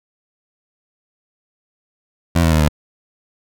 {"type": "tone with pitch steps", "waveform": "20% pulse", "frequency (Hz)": [85, 81.63, 78.4, 75.29], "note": ["F2", "E2", "D#2", "D2"], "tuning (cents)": [-46, -16, 14, 44], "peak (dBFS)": -7, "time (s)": [2.35, 2.686], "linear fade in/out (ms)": 10, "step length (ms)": 84, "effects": []}